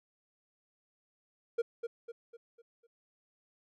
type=tone with echo; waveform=triangle; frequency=466.2 Hz; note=A#4; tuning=in tune; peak=-25 dBFS; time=1.58-1.62 s; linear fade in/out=10 ms; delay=250 ms; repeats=5; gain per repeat=-7 dB; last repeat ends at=2.87 s; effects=none